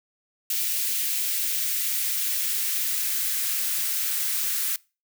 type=noise with high-pass filter sweep; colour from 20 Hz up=blue; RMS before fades=-26 dBFS; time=0.5-4.76 s; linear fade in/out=2 ms; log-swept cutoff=2300 to 1400 Hz; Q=1.3; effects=noise-tail reverb RT60 0.3 s tail -23 dB re dry